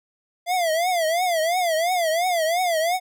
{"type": "tone with vibrato", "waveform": "square", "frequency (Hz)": 682, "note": "F5", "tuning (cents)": -41, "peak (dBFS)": -20, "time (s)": [0.46, 3], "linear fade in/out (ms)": 50, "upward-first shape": "triangle", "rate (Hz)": 2.9, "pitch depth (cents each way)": 170, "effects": []}